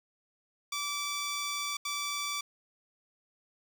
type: tone bursts at uneven times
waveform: 10% pulse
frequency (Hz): 1159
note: D6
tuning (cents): -23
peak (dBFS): -24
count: 2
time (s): 0.72-1.77 / 1.85-2.41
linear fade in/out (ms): 5
effects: none